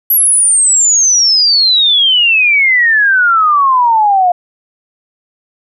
sine exponential sweep, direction down, 11840 to 700 Hz, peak -6 dBFS, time 0.1-4.32 s, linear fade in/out 5 ms, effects none

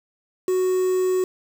triangle tone with quantisation, 370 Hz, F#4, in tune, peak -16 dBFS, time 0.48-1.24 s, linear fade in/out 2 ms, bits 6, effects none

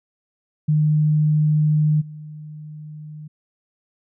sine tone with level steps, 152.3 Hz, D#3, 37 cents flat, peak -14 / -33 dBFS, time 0.68-3.28 s, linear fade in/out 10 ms, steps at 2 s, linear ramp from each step 20 ms, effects none

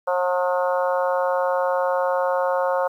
harmonic tone, 180 Hz, F#3, 47 cents flat, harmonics 3 / 4 / 5 / 6 / 7 / 8, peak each -21 / -28 / -26 / -29 / -31 / -33 dBFS, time 0.07-2.88 s, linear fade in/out 10 ms, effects 9-bit

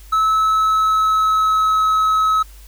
triangle tone with pitch glide, 1300 to 1285.1 Hz, E6 to E6, -24 to -44 cents, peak -11 dBFS, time 0.12-2.43 s, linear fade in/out 10 ms, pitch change -20 cents, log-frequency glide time 0.28-1.8 s, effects added 50 Hz sine -38 dBFS peak until 2.67 s + white hiss -48 dBFS RMS until 2.67 s

